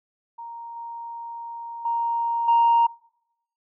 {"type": "tone with level steps", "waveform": "sine", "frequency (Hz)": 932.3, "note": "A#5", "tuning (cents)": 0, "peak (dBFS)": [-34, -32, -21, -13], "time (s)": [0.38, 2.87], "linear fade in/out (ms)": 10, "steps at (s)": [0.76, 1.85, 2.48], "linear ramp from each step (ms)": 5, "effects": ["noise-tail reverb RT60 0.8 s tail -25 dB re dry", "tanh soft clip ceiling -11 dBFS"]}